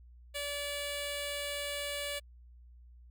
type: tone with notch filter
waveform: 10% pulse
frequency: 576 Hz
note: D5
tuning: 34 cents flat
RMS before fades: -37 dBFS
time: 0.34-2.2 s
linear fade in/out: 20 ms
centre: 1300 Hz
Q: 1.1
effects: added 60 Hz sine -52 dBFS peak until 3.1 s + MP3 96 kbps